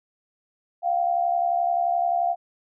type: tone pair together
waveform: sine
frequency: 698.5 / 770 Hz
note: F5 / G5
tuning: 0 / -31 cents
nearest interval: major second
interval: 169 cents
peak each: -21 / -26 dBFS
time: 0.82-2.36 s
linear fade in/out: 50 ms
effects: none